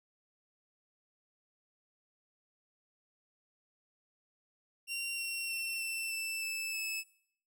sawtooth tone with pitch steps, 2756 / 2731 / 2706 / 2681 / 2656 / 2632 / 2607 Hz, F7 / F7 / E7 / E7 / E7 / E7 / E7, -24 / -39 / +45 / +29 / +12 / -3 / -20 cents, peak -32 dBFS, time 4.87-7.04 s, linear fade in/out 50 ms, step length 310 ms, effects noise-tail reverb RT60 0.6 s tail -19 dB re dry

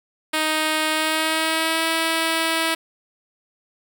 5% pulse tone with pitch glide, 311.9 to 325.7 Hz, D#4 to E4, +4 to -21 cents, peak -8 dBFS, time 0.33-2.75 s, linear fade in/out 10 ms, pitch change +75 cents, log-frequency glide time 0.92-1.85 s, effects none

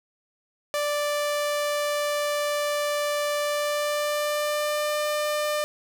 sawtooth tone with pitch glide, 587.3 to 598.3 Hz, D5 to D5, 0 to +32 cents, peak -20 dBFS, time 0.74-5.64 s, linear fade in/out 0 ms, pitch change +32 cents, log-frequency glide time 3.4-5.01 s, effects none

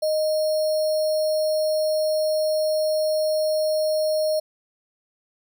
sine tone with sample-and-hold, 620 Hz, D#5, 6 cents flat, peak -19 dBFS, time 0.02-4.4 s, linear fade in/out 10 ms, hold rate 4900 Hz, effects none

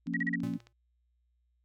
sine chord, Bb minor, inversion second, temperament equal, 174.61 / 233.1 / 277.2 Hz, F3 / Bb3 / Db4, 0 / 0 / 0 cents, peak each -36 dBFS, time 0.06-0.58 s, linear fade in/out 20 ms
click train, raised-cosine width 0.2 ms, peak -36 dBFS, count 10, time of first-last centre 0.07-0.67 s, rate 15 Hz
sine tone bursts, 1913 Hz, A#6, 44 cents sharp, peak -28 dBFS, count 4, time 0.14-0.357 s, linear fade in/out 5 ms, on 28 ms, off 35 ms
square tone with exponential decay, 116.54 Hz, A#2, in tune, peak -37 dBFS, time 0.43-0.73 s, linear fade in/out 5 ms, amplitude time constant 64 ms
effects added 60 Hz sine -70 dBFS peak until 1.64 s

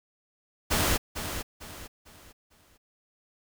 pink noise with echo, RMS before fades -25 dBFS, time 0.7-0.98 s, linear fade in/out 20 ms, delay 450 ms, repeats 4, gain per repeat -9 dB, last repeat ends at 2.78 s, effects none

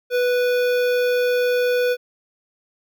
square tone with notch filter, 493.1 Hz, B4, 3 cents flat, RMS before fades -19 dBFS, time 0.1-1.97 s, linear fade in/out 50 ms, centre 8300 Hz, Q 0.64, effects none

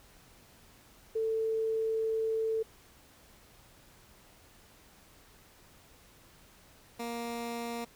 sine / 15% pulse tone pair in turn, 444.5 / 234.7 Hz, A4 / A#3, +18 / +12 cents, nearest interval major seventh, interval 1106 cents, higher first, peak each -28 / -29 dBFS, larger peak first, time 1.15-2.63 / 6.99-7.85 s, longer first, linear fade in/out 10 ms, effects pink hiss -59 dBFS RMS until 7.95 s

